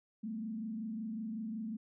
sine tone with frequency modulation, 220 Hz, A3, in tune, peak -37 dBFS, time 0.23-1.77 s, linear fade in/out 10 ms, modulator 25.4 Hz, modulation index 0.67, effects none

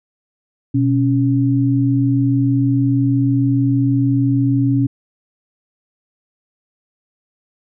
sine tone pair together, 123.62 / 277.2 Hz, B2 / C#4, +2 / 0 cents, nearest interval octave + major second, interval 1398 cents, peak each -15 dBFS, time 0.74-4.87 s, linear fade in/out 10 ms, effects none

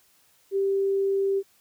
sine tone, 392 Hz, G4, in tune, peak -21 dBFS, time 0.51-1.43 s, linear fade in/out 50 ms, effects white hiss -62 dBFS RMS until 1.6 s

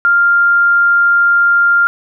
sine tone, 1396.9 Hz, F6, in tune, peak -7 dBFS, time 0.05-1.87 s, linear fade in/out 0 ms, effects none

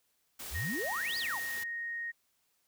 white noise, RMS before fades -43 dBFS, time 0.39-1.64 s, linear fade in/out 10 ms
sine exponential two-way sweep, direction up then down, 54.4 to 5050 to 632 Hz, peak -35 dBFS, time 0.5-1.4 s, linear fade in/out 50 ms, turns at 1.18 s
sine tone, 1864.7 Hz, A#6, in tune, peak -35 dBFS, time 0.54-2.12 s, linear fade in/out 20 ms
effects white hiss -75 dBFS RMS until 2.67 s

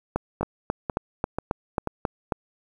two click trains, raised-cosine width 1 ms, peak -12 / -9 dBFS, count 4 / 9, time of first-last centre 0.41-1.873 / 0.16-2.322 s, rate 2.05 / 3.7 Hz, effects 8-bit

